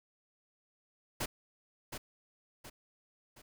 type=noise with echo; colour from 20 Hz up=pink; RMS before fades=-35 dBFS; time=1.2-1.26 s; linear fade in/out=10 ms; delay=720 ms; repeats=3; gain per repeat=-7 dB; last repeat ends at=3.42 s; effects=none